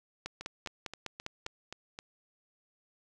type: two click trains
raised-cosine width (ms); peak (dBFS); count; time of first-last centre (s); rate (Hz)
0.2; -20 / -24; 7 / 7; 0.26-1.465 / 0.41-1.989; 4.98 / 3.8
effects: none